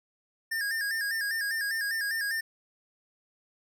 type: tone with vibrato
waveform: square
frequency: 1720 Hz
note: A6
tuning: 40 cents flat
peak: -29 dBFS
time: 0.51-2.41 s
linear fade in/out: 10 ms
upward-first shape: square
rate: 5 Hz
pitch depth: 81 cents each way
effects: none